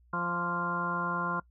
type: harmonic tone with a mistuned harmonic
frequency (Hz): 174.1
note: F3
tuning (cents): -5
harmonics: 1 / 2 / 3 / 4 / 5 / 6 / 7 / 8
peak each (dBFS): -36 / -42 / -43 / -43 / -44 / -33 / -42 / -34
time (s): 0.13-1.4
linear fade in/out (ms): 5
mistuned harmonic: 7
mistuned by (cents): -78
effects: noise-tail reverb RT60 0.1 s tail -22 dB re dry + added 60 Hz sine -59 dBFS peak until 1.5 s